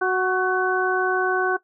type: harmonic tone with a mistuned harmonic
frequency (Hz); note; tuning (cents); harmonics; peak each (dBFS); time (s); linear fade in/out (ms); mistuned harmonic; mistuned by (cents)
370.3; F#4; +1; 1 / 2 / 3 / 4; -22 / -25 / -27 / -23; 0.01-1.57; 10; 4; +27
effects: noise-tail reverb RT60 0.1 s tail -17 dB re dry